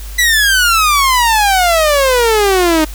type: exponential sweep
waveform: sawtooth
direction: down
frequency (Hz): 1992 to 305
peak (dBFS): -5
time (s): 0.18-2.85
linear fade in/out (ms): 10
effects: added 50 Hz sine -24 dBFS peak until 2.94 s + white hiss -35 dBFS RMS until 2.94 s